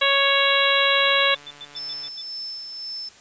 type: harmonic tone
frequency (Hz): 554.4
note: C#5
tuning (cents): 0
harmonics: 1 / 2 / 3 / 4 / 5 / 6 / 7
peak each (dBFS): -24 / -24 / -24 / -24 / -24 / -24 / -24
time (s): 0.01-1.35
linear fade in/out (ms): 10
type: tone bursts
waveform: sine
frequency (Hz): 3520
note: A7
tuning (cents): 0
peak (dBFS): -34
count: 13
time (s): 0.47-2.218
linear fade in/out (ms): 5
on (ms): 44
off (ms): 98
type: click train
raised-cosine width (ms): 0.3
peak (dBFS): -30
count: 161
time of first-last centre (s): 0.98-2.083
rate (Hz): 145
type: tone with tremolo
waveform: sine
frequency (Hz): 5274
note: E8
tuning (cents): 0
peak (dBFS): -29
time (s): 1.76-3.09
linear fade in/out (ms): 5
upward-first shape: sine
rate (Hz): 1.9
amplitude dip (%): 40
effects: white hiss -49 dBFS RMS until 3.2 s + resampled to 16000 Hz